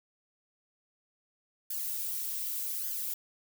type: noise with flanger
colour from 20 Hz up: violet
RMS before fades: -35 dBFS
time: 1.7-3.14 s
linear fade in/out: 5 ms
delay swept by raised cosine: 0.61 to 5.01 ms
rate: 0.85 Hz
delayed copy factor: +0.75
effects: none